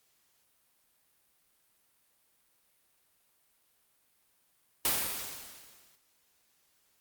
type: noise with exponential decay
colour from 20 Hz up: white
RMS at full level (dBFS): -26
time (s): 4.85-5.96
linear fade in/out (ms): 1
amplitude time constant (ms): 240
effects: white hiss -71 dBFS RMS until 7 s + Opus 48 kbps